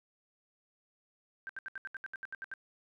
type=tone bursts; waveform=sine; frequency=1568 Hz; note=G6; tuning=in tune; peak=-38 dBFS; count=12; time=1.47-2.538 s; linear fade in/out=0 ms; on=23 ms; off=72 ms; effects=none